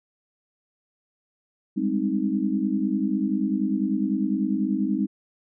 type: chord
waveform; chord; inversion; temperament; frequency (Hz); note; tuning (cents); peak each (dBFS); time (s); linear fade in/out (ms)
sine; Ab major seventh; third; equal with one note detuned; 197.59 / 207.7 / 261.6 / 311.1; G3 / Ab3 / C4 / Eb4; +14 / 0 / 0 / 0; -27; 1.76-5.07; 20
effects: none

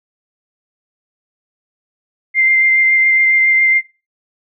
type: tone with vibrato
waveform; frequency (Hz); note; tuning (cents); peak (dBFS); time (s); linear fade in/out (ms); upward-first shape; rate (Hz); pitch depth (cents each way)
sine; 2093; C7; 0; -9; 2.34-3.82; 50; sine; 7.2; 12
effects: noise-tail reverb RT60 0.3 s tail -20 dB re dry

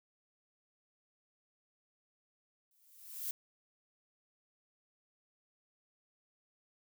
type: noise with exponential growth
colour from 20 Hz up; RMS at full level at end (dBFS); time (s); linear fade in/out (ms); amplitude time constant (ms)
violet; -36; 2.71-3.31; 1; 130
effects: none

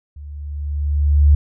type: tone with level ramp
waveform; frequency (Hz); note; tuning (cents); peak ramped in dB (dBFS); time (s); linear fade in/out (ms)
sine; 72.9; D2; -12; -32 to -6; 0.16-1.35; 5
effects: none

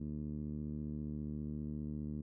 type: tone with low-pass filter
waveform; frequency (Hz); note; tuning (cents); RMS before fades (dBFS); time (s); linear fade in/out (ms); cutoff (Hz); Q
10% pulse; 74.9; D2; +35; -41; 0-2.22; 10; 230; 1.9
effects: none

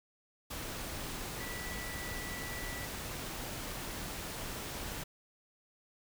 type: tone in noise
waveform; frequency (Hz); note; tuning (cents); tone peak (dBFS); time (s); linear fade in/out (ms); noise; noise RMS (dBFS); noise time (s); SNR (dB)
sine; 1962; B6; -12; -44; 1.4-2.86; 10; pink; -41; 0.5-5.04; -6
effects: none

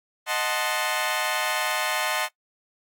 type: chord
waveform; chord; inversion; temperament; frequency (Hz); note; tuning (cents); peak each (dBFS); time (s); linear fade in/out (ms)
15% pulse; D# diminished seventh; none; equal; 622.3 / 740 / 880 / 1046.5; D#5 / F#5 / A5 / C6; 0 / 0 / 0 / 0; -23; 0.26-2.29; 50
effects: noise-tail reverb RT60 0.1 s tail -21 dB re dry + AAC 64 kbps

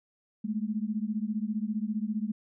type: beating tone pair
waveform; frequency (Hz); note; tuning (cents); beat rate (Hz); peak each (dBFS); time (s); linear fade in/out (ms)
sine; 207.7 / 222.7; G#3 / A3; 0 / +21; 15; -31 / -32; 0.44-2.32; 10
effects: none

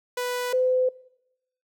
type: tone pair in turn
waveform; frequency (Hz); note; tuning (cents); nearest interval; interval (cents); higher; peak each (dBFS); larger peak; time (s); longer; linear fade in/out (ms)
sawtooth / sine; 493.8 / 509.7; B4 / C5; 0 / -45; minor second; 55; second; -22 / -19; second; 0.17-0.53 / 0.53-0.89; neither; 5
effects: noise-tail reverb RT60 0.8 s tail -21 dB re dry

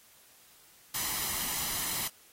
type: noise with comb filter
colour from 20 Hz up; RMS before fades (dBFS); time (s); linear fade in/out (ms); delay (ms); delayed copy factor
white; -33; 0.94-2.08; 5; 0.99; +0.5
effects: white hiss -59 dBFS RMS until 2.32 s + AAC 48 kbps

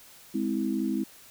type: chord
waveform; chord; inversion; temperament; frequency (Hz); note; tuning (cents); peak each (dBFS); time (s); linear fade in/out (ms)
sine; Ab augmented; none; just; 207.7 / 259.6 / 324.5; Ab3 / C4 / E4; 0 / -13 / -27; -30; 0.34-1.04; 10
effects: white hiss -52 dBFS RMS until 1.3 s

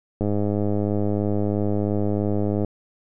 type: click train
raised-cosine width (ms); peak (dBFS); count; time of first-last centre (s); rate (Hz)
2; -11; 252; 0.21-2.647; 103
effects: none

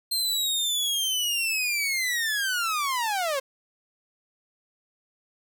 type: linear sweep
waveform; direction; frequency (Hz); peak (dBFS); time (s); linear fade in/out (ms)
sawtooth; down; 4186 to 518; -21; 0.11-3.4; 10
effects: none

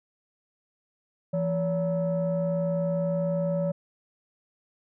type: tone pair together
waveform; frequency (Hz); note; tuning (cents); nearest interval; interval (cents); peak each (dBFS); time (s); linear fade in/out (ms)
sine; 168.87 / 568; E3 / C#5; +42 / +42; octave + major sixth; 2100; -25; 1.33-3.72; 10
effects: tanh soft clip ceiling -20 dBFS

